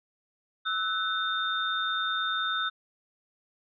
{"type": "tone cluster", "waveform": "sine", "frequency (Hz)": [1307, 1497, 3629], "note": ["E6", "F#6", "A#7"], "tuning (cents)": [-15, 20, -47], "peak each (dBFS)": -31, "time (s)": [0.65, 2.7], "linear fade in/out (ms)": 20, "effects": []}